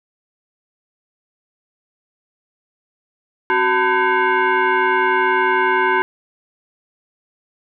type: tone with frequency modulation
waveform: sine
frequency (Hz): 261.6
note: C4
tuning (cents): 0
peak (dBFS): -13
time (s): 3.5-6.02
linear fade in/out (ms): 0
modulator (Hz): 634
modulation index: 2.6
effects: none